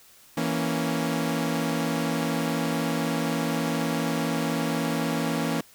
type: chord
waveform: sawtooth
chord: A# diminished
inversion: second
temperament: equal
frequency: 164.81 / 233.1 / 277.2 Hz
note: E3 / A#3 / C#4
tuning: 0 / 0 / 0 cents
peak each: -25 dBFS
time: 0.37-5.61 s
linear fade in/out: 5 ms
effects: white hiss -54 dBFS RMS until 5.74 s